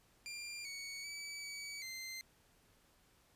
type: tone with pitch steps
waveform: 20% pulse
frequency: 2388 / 2234 / 2292 / 2275 / 2078 Hz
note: D7 / C#7 / D7 / C#7 / C7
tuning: +28 / +13 / -43 / +44 / -12 cents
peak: -39 dBFS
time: 0.26-2.21 s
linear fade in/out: 0 ms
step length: 390 ms
effects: pink hiss -70 dBFS RMS until 3.35 s + resampled to 32000 Hz